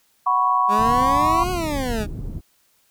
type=chord; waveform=sine; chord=F# suspended fourth; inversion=none; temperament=just; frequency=740 / 986.7 / 1110 Hz; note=F#5 / B5 / C#6; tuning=0 / -2 / +2 cents; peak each=-24 / -20 / -18 dBFS; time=0.26-1.44 s; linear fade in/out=10 ms
type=exponential two-way sweep; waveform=20% pulse; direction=up then down; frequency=200.2 to 370 to 200.2 Hz; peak=-18 dBFS; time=0.68-2.07 s; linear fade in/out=50 ms; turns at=1.51 s
type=low-pass noise; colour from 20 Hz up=pink; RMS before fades=-29 dBFS; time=0.78-2.41 s; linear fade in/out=20 ms; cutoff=200 Hz; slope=12 dB/octave
effects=white hiss -62 dBFS RMS until 2.9 s